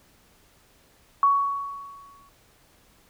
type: tone with exponential decay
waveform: sine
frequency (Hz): 1119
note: C#6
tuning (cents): +16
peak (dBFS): -14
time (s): 1.23-2.29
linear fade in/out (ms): 1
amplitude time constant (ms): 230
effects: pink hiss -59 dBFS RMS until 3.09 s